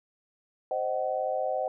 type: tone cluster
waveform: sine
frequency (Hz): 523 / 621 / 755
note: C5 / D#5 / F#5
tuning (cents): -1 / -3 / +35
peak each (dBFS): -31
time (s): 0.71-1.68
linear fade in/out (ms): 2
effects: none